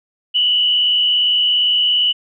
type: tone with frequency modulation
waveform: sine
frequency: 2960 Hz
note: F#7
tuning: in tune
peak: -12 dBFS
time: 0.34-2.13 s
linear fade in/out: 20 ms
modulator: 77.4 Hz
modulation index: 1
effects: none